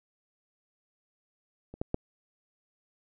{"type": "clicks", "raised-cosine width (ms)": 2, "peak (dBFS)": [-30, -17, -14], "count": 3, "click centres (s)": [1.74, 1.815, 1.944], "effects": []}